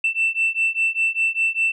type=beating tone pair; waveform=sine; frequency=2671 / 2676 Hz; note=E7 / E7; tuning=+22 / +25 cents; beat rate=5 Hz; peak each=-20 dBFS; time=0.04-1.72 s; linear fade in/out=5 ms; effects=tanh soft clip ceiling -13 dBFS